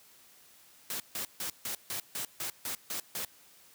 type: noise bursts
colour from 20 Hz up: white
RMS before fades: -36 dBFS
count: 10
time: 0.9-3.25 s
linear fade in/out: 2 ms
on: 100 ms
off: 150 ms
effects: white hiss -59 dBFS RMS until 3.74 s + high-pass 80 Hz 12 dB/octave